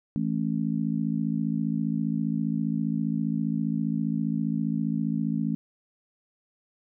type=chord; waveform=sine; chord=A major; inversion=second; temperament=just; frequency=165 / 220 / 275 Hz; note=E3 / A3 / C#4; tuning=+2 / 0 / -14 cents; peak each=-29 / -27 / -31 dBFS; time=0.16-5.55 s; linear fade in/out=0 ms; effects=none